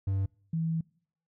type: tone pair in turn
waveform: triangle / sine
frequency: 97.1 / 163.01 Hz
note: G2 / E3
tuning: -16 / -19 cents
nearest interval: major sixth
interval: 897 cents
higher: second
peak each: -24 / -27 dBFS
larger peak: first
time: 0.07-0.26 / 0.53-0.81 s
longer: second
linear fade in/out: 5 ms
effects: noise-tail reverb RT60 0.6 s tail -25 dB re dry